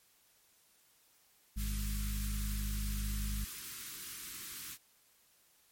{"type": "harmonic tone", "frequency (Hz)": 51.2, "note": "G#1", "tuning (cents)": -24, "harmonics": [1, 2, 3, 4], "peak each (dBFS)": [-34, -45, -53, -44], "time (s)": [1.56, 3.45], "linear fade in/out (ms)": 10}
{"type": "band-stop noise", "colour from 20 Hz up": "white", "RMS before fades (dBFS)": -45, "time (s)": [1.56, 4.78], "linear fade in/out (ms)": 50, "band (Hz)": [390, 1100], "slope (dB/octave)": 48}
{"effects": ["white hiss -68 dBFS RMS until 5.71 s", "MP3 64 kbps"]}